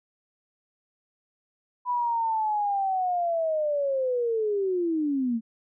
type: linear sweep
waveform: sine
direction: down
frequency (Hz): 993 to 220.1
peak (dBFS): -23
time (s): 1.85-5.41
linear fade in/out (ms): 50
effects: none